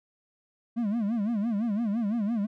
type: tone with vibrato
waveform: triangle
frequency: 218.2 Hz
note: A3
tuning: 14 cents flat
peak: -23 dBFS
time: 0.76-2.47 s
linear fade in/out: 20 ms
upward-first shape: sine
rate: 5.9 Hz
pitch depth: 170 cents each way
effects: none